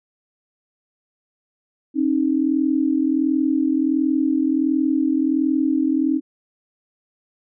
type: tone pair together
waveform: sine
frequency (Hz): 269.7 / 311.1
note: C#4 / D#4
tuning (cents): -47 / 0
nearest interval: major second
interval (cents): 247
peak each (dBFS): -19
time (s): 1.94-6.21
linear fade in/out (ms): 50
effects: none